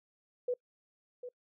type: tone with echo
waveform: sine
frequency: 493.9 Hz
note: B4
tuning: in tune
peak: -29 dBFS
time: 0.48-0.54 s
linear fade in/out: 5 ms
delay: 750 ms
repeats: 1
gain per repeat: -11 dB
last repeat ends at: 1.29 s
effects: noise-tail reverb RT60 0.1 s tail -25 dB re dry